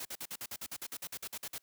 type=noise bursts; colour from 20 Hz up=white; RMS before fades=-41 dBFS; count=16; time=0-1.582 s; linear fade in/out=5 ms; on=52 ms; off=50 ms; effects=white hiss -75 dBFS RMS until 1.62 s + high-pass 60 Hz 12 dB/octave